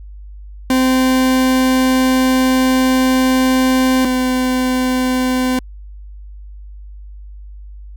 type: tone pair in turn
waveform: 40% pulse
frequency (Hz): 258.9 / 255.3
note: C4 / C4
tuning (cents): -18 / -42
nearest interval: unison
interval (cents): 24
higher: first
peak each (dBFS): -10 / -13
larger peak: first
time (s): 0.7-4.05 / 4.05-5.59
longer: first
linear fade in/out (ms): 2
effects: added 50 Hz sine -31 dBFS peak until 7.96 s